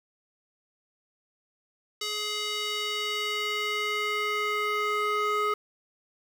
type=tone with band-pass filter sweep; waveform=square; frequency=420 Hz; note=G#4; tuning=19 cents sharp; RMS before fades=-29 dBFS; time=2.01-5.54 s; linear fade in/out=5 ms; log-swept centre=4300 to 1300 Hz; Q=1.5; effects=8-bit